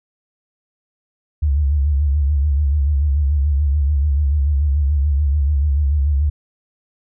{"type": "tone with vibrato", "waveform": "sine", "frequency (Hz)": 71.8, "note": "D2", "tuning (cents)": -39, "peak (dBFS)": -13, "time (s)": [1.42, 6.3], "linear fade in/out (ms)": 10, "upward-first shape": "sine", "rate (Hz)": 6.9, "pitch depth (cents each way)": 100, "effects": []}